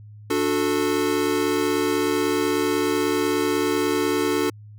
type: chord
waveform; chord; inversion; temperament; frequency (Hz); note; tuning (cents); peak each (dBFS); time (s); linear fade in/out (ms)
square; D major; none; equal with one note detuned; 293.7 / 363.8 / 440; D4 / F#4 / A4; 0 / -29 / 0; -25; 0.3-4.5; 5
effects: added 105 Hz sine -40 dBFS peak until 4.78 s